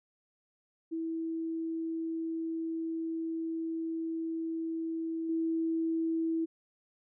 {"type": "tone with level steps", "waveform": "sine", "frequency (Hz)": 326.5, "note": "E4", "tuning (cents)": -17, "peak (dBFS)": [-32, -28], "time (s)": [0.91, 6.46], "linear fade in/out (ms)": 20, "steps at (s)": 5.29, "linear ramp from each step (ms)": 5, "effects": []}